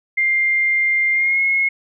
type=tone with pitch glide; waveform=sine; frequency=2100 to 2167 Hz; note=C7 to C#7; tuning=+6 to -40 cents; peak=-14 dBFS; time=0.17-1.69 s; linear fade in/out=10 ms; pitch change=+54 cents; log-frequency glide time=1.11-1.41 s; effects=none